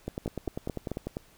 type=two click trains; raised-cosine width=2 ms; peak=-19 / -18 dBFS; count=12 / 4; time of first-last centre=0.08-1.169 / 0.26-0.916 s; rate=10.1 / 4.57 Hz; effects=pink hiss -59 dBFS RMS until 1.37 s

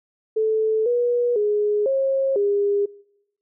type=tone with pitch steps; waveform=sine; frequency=437.8 / 483.5 / 417.1 / 539 / 405.3 Hz; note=A4 / B4 / G#4 / C#5 / G#4; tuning=-9 / -37 / +7 / -49 / -42 cents; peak=-17 dBFS; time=0.36-2.86 s; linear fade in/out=10 ms; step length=500 ms; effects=noise-tail reverb RT60 0.9 s tail -25 dB re dry

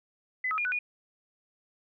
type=tone with pitch steps; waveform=sine; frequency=2014 / 1276 / 2423 / 1487 / 2450 Hz; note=B6 / D#6 / D#7 / F#6 / D#7; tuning=+33 / +43 / -47 / +8 / -27 cents; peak=-27 dBFS; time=0.44-0.79 s; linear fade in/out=5 ms; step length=70 ms; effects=none

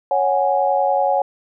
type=chord; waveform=sine; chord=C# suspended fourth; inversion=none; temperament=equal; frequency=554.4 / 740 / 830.6 Hz; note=C#5 / F#5 / G#5; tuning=0 / 0 / 0 cents; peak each=-19 dBFS; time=0.11-1.22 s; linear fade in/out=2 ms; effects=none

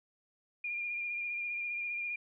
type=tone with vibrato; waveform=sine; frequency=2411 Hz; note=D7; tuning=45 cents sharp; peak=-34 dBFS; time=0.64-2.16 s; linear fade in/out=5 ms; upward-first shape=sine; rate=15 Hz; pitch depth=25 cents each way; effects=none

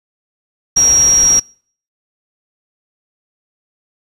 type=tone in noise; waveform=sine; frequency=5660 Hz; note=F8; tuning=22 cents sharp; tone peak=-7 dBFS; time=0.76-1.4 s; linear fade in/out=10 ms; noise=pink; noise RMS=-25 dBFS; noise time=0.76-1.4 s; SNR=+15 dB; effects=noise-tail reverb RT60 0.5 s tail -26 dB re dry + resampled to 32000 Hz

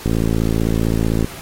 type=click train; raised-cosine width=3 ms; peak=-5 dBFS; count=67; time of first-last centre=0.06-1.245 s; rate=55.7 Hz; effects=pink hiss -35 dBFS RMS until 1.41 s + AAC 48 kbps

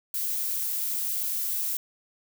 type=noise; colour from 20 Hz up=violet; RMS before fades=-29 dBFS; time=0.14-1.77 s; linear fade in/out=2 ms; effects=none

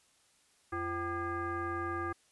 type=tone with frequency modulation; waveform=sine; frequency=773 Hz; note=G5; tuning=24 cents flat; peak=-33 dBFS; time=0.72-2.13 s; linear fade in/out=10 ms; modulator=430 Hz; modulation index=1.9; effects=white hiss -68 dBFS RMS until 2.31 s + resampled to 24000 Hz

